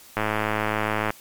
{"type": "click train", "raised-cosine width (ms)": 0.5, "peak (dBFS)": -8, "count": 101, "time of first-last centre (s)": [0.17, 1.105], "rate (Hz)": 107, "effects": ["white hiss -48 dBFS RMS until 1.2 s", "MP3 96 kbps"]}